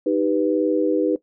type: chord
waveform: sine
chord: Eb augmented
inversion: none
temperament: equal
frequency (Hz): 311.1 / 392 / 493.9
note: Eb4 / G4 / B4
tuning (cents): 0 / 0 / 0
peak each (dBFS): -20 / -23 / -21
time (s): 0.06-1.16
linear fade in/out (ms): 5
effects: noise-tail reverb RT60 0.1 s tail -17 dB re dry